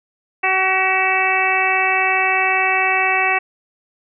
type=harmonic tone with a mistuned harmonic; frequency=377.7 Hz; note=F#4; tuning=36 cents sharp; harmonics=1 / 2 / 3 / 4 / 5 / 6 / 7; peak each=-27 / -20 / -24 / -27 / -21 / -21 / -20 dBFS; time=0.43-3.39 s; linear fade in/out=10 ms; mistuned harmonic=5; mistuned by=+19 cents; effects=none